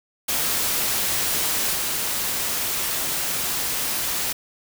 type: noise with level steps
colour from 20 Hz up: white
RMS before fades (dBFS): -23 / -25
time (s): 0.28-4.33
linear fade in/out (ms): 10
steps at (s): 1.73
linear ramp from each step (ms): 20
effects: none